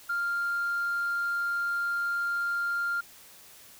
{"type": "tone", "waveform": "sine", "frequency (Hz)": 1396.9, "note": "F6", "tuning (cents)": 0, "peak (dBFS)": -25, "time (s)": [0.09, 3.01], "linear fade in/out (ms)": 10, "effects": ["tanh soft clip ceiling -24 dBFS", "white hiss -52 dBFS RMS until 3.79 s"]}